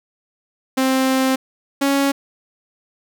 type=tone pair in turn; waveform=sawtooth; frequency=262.9 / 277.4 Hz; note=C4 / C#4; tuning=+8 / +1 cents; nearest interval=minor second; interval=93 cents; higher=second; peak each=-11 dBFS; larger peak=neither; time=0.77-1.36 / 1.81-2.12 s; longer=first; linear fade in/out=10 ms; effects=none